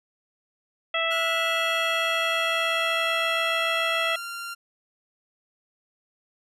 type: harmonic tone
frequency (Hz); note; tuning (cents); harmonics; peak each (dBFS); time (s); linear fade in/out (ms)
659.3; E5; 0; 1 / 2 / 3 / 4 / 5; -29 / -29 / -29 / -29 / -29; 0.94-4.16; 5
type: tone with pitch glide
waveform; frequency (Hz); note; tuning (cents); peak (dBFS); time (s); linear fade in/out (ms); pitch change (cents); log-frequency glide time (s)
sawtooth; 1432 to 1385.6; F6 to F6; +43 to -14; -29; 1.1-4.55; 20; -57; 1.4-3.13
effects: resampled to 32000 Hz